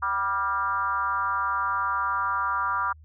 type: tone with frequency modulation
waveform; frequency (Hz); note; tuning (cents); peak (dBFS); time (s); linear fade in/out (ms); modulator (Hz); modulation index
sine; 1184; D6; +14; -23; 0.02-2.93; 10; 209; 1.2
effects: added 77 Hz sine -47 dBFS peak until 3.04 s